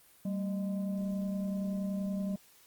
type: tone with frequency modulation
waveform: sine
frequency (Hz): 193.7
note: G3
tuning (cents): -20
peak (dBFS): -31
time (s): 0.25-2.36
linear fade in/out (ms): 5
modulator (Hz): 418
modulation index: 0.5
effects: white hiss -61 dBFS RMS until 2.66 s + Opus 32 kbps